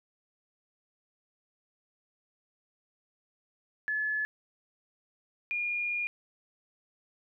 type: tone pair in turn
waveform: sine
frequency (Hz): 1718 / 2425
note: A6 / D#7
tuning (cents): -42 / -45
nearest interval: tritone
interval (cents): 597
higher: second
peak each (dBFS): -28 / -29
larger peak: first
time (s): 3.88-4.25 / 5.51-6.07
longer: second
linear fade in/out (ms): 0
effects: none